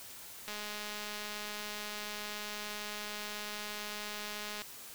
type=click train; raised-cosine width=0.2 ms; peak=-24 dBFS; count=866; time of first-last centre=0.48-4.619 s; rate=209 Hz; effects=white hiss -49 dBFS RMS until 4.94 s